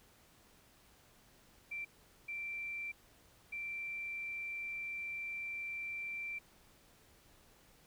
sine tone bursts at uneven times, 2349 Hz, D7, in tune, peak -39 dBFS, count 3, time 1.71-1.85 / 2.28-2.92 / 3.52-6.39 s, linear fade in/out 10 ms, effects pink hiss -65 dBFS RMS until 7.86 s

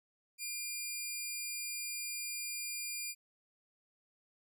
10% pulse tone, 2400 Hz, D7, 37 cents sharp, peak -29 dBFS, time 0.38-3.15 s, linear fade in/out 50 ms, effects none

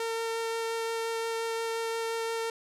sawtooth tone with vibrato, 455.2 Hz, A#4, 41 cents flat, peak -26 dBFS, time 0-2.5 s, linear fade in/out 2 ms, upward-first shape sine, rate 5.7 Hz, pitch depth 8 cents each way, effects low-pass 11000 Hz 12 dB/octave

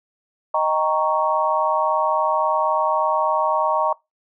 sine chord, Eb dominant seventh, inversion none, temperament equal, 622.3 / 784 / 932.3 / 1108.7 Hz, Eb5 / G5 / Bb5 / Db6, 0 / 0 / 0 / 0 cents, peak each -22 / -26 / -21 / -22 dBFS, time 0.54-3.93 s, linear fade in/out 5 ms, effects noise-tail reverb RT60 0.2 s tail -23 dB re dry

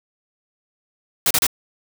white noise bursts, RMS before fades -17 dBFS, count 3, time 1.26-1.467 s, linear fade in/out 2 ms, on 47 ms, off 33 ms, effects none

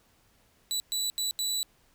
25% pulse tone bursts at uneven times, 3951 Hz, B7, in tune, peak -24 dBFS, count 4, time 0.71-0.8 / 0.92-1.1 / 1.18-1.31 / 1.39-1.63 s, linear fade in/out 0 ms, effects pink hiss -65 dBFS RMS until 1.94 s

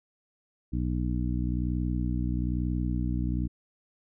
harmonic tone, 61.1 Hz, B1, 18 cents flat, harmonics 1 / 2 / 3 / 4 / 5, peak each -29 / -32 / -34 / -35 / -36 dBFS, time 0.72-3.48 s, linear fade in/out 20 ms, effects none

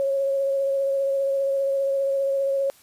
sine tone with vibrato, 548 Hz, C#5, 20 cents flat, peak -20 dBFS, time 0-2.7 s, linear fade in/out 0 ms, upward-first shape sine, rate 15 Hz, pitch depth 17 cents each way, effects white hiss -54 dBFS RMS until 2.82 s + resampled to 32000 Hz

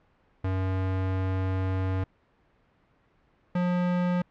square tone pair in turn, 94.2 / 178.14 Hz, F#2 / F3, +32 / +35 cents, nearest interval major seventh, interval 1103 cents, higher second, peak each -26 / -24 dBFS, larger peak second, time 0.44-2.04 / 3.55-4.22 s, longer first, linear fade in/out 5 ms, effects pink hiss -65 dBFS RMS until 4.3 s + low-pass 2000 Hz 12 dB/octave

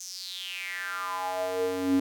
square tone with high-pass filter sweep, 92.5 Hz, F#2, in tune, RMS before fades -31 dBFS, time 0-2 s, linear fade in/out 5 ms, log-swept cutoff 6400 to 250 Hz, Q 6.2, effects none

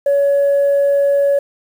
sine tone, 563 Hz, C#5, 27 cents sharp, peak -9 dBFS, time 0.06-1.39 s, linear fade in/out 5 ms, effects tanh soft clip ceiling -8 dBFS + 7-bit

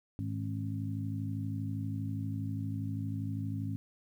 harmonic tone with a mistuned harmonic, 52.5 Hz, G#1, 19 cents sharp, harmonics 2 / 3 / 4 / 5, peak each -35 / -42 / -42 / -40 dBFS, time 0.19-3.76 s, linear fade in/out 0 ms, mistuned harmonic 5, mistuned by +51 cents, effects 11-bit

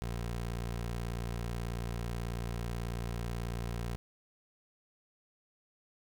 20% pulse tone, 58.3 Hz, A#1, 1 cent sharp, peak -30 dBFS, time 0.02-3.96 s, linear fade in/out 0 ms, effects none

